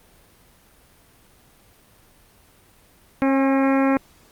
harmonic tone with a mistuned harmonic, 270 Hz, C#4, 45 cents flat, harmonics 1 / 2 / 3 / 4 / 5 / 6 / 7 / 8 / 9, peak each -17 / -23 / -27 / -29 / -31 / -33 / -34 / -35 / -36 dBFS, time 3.22-3.97 s, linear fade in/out 0 ms, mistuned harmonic 3, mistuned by +17 cents, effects pink hiss -54 dBFS RMS until 4.31 s + Opus 32 kbps

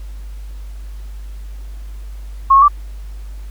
sine tone with pitch steps, 1086 / 1097 / 1166 Hz, C#6 / C#6 / D6, -36 / -18 / -13 cents, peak -5 dBFS, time 2.5-2.683 s, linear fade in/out 10 ms, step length 61 ms, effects added 50 Hz sine -27 dBFS peak until 3.5 s + pink hiss -49 dBFS RMS until 3.5 s

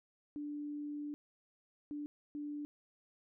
sine tone bursts at uneven times, 293.7 Hz, D4, in tune, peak -39 dBFS, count 3, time 0.36-1.14 / 1.91-2.06 / 2.35-2.65 s, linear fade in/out 0 ms, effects none

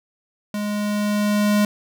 square tone with level ramp, 207.7 Hz, G#3, in tune, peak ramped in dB -24 to -15 dBFS, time 0.54-1.65 s, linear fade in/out 2 ms, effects none

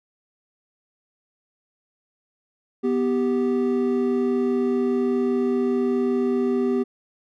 triangle tone pair together, 246.9 / 391.9 Hz, B3 / G4, 0 / 0 cents, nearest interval minor sixth, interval 800 cents, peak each -20 dBFS, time 2.83-6.84 s, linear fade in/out 20 ms, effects none

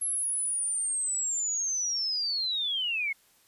sine linear sweep, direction down, 11175 to 2130 Hz, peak -27 dBFS, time 0.01-3.13 s, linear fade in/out 10 ms, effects white hiss -63 dBFS RMS until 3.47 s + resampled to 32000 Hz

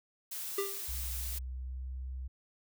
blue noise, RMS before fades -40 dBFS, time 0.31-1.39 s, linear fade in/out 10 ms
square tone with exponential decay, 396.6 Hz, G4, 20 cents sharp, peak -29 dBFS, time 0.58-0.87 s, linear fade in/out 5 ms, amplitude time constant 61 ms
sine tone with pitch glide, 63.6 to 64.6 Hz, C2 to C2, -48 to -21 cents, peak -37 dBFS, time 0.88-2.28 s, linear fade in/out 10 ms, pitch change +27 cents, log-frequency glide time 1.46-1.98 s
effects none

